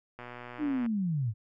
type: click train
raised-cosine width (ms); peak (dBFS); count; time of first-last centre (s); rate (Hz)
0.5; -28; 83; 0.19-0.862; 122
type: linear sweep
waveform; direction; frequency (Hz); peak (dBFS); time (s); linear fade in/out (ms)
sine; down; 311.1 to 100; -27; 0.58-1.34; 50
effects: none